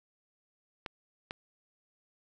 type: clicks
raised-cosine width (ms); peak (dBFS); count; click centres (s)
0.3; -21; 2; 0.862 / 1.309
effects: none